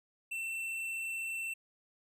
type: tone with tanh clipping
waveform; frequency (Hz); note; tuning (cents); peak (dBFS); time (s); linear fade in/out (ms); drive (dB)
sine; 2688; E7; +33; -37; 0.31-1.54; 10; 12
effects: none